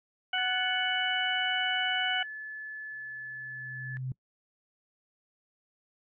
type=harmonic tone; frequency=742 Hz; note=F#5; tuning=5 cents sharp; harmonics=1 / 2 / 3 / 4; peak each=-34 / -31 / -35 / -31 dBFS; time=0.33-2.23 s; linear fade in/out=5 ms
type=tone; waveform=sine; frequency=1728 Hz; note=A6; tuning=32 cents flat; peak=-37 dBFS; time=0.38-3.97 s; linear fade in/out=0 ms
type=tone with exponential growth; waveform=sine; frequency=129.4 Hz; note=C3; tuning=19 cents flat; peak=-30 dBFS; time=2.92-4.12 s; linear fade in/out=2 ms; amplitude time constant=260 ms
effects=noise-tail reverb RT60 0.1 s tail -23 dB re dry

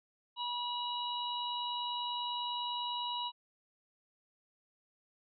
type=harmonic tone; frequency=970 Hz; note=B5; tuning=31 cents flat; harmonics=1 / 3 / 4; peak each=-37 / -41 / -40 dBFS; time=0.36-3.32 s; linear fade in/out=50 ms; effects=none

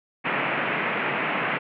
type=band-pass noise; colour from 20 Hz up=white; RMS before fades=-26 dBFS; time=0.24-1.59 s; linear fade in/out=20 ms; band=130 to 2600 Hz; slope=48 dB/octave; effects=none

